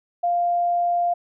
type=tone; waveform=sine; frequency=698 Hz; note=F5; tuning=1 cent flat; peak=-18 dBFS; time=0.23-1.14 s; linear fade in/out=10 ms; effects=none